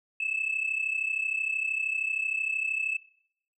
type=tone pair together; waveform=sine; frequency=2604 / 2637 Hz; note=E7 / E7; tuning=-22 / 0 cents; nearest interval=unison; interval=22 cents; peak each=-28 / -30 dBFS; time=0.2-2.97 s; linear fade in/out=5 ms; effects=noise-tail reverb RT60 0.7 s tail -22 dB re dry + tanh soft clip ceiling -22 dBFS